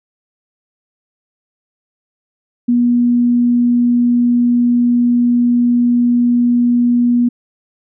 sine tone, 241.4 Hz, B3, 39 cents flat, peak -9 dBFS, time 2.68-7.29 s, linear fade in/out 10 ms, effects none

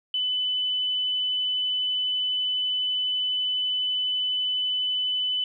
sine tone, 3004 Hz, F#7, 26 cents sharp, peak -23 dBFS, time 0.14-5.44 s, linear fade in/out 2 ms, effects none

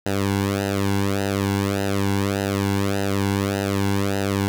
sawtooth tone with flanger, 99 Hz, G2, 18 cents sharp, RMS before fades -22 dBFS, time 0.06-4.48 s, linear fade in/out 0 ms, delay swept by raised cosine 0.88 to 1.64 ms, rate 1.7 Hz, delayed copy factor -0.9, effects none

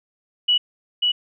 sine tone with echo, 2940 Hz, F#7, 12 cents flat, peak -14 dBFS, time 0.48-0.58 s, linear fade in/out 10 ms, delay 540 ms, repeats 1, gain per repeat -2 dB, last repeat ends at 1.12 s, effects none

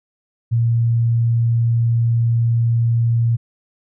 sine tone, 116.54 Hz, A#2, in tune, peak -13 dBFS, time 0.51-3.37 s, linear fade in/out 20 ms, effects none

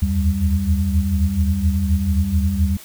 sine tone cluster, 75.1 / 79.3 / 86.6 / 195.8 Hz, D2 / D#2 / F2 / G3, +39 / +33 / -14 / -2 cents, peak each -21 dBFS, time 0.02-2.77 s, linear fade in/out 5 ms, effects white hiss -41 dBFS RMS until 2.84 s

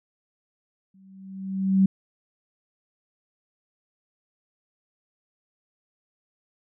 sine tone with exponential growth, 191.9 Hz, G3, 37 cents flat, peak -13 dBFS, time 0.94-1.86 s, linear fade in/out 5 ms, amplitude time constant 200 ms, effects none

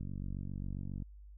click train, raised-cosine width 5 ms, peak -29 dBFS, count 49, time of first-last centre 0.01-1.023 s, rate 47.4 Hz, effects added 50 Hz sine -50 dBFS peak until 1.37 s

